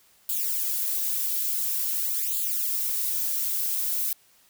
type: noise with flanger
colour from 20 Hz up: violet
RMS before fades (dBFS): -27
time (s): 0.29-4.13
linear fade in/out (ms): 2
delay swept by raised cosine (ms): 0.26 to 4.36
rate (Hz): 0.48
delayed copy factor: +0.85
effects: white hiss -60 dBFS RMS until 4.49 s